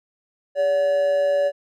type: tone with amplitude modulation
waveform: triangle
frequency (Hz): 571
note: D5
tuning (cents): -49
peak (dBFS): -13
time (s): 0.55-1.52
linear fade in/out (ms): 50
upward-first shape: sine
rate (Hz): 164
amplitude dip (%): 40
effects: none